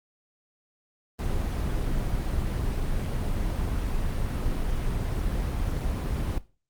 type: noise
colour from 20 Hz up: brown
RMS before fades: -27 dBFS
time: 1.19-6.38 s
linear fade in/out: 0 ms
effects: noise-tail reverb RT60 0.3 s tail -17 dB re dry + Opus 24 kbps